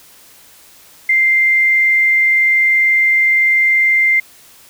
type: tone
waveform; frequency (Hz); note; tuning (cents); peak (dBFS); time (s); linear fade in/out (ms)
sine; 2093; C7; 0; -9; 1.09-4.2; 5
effects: white hiss -44 dBFS RMS until 4.69 s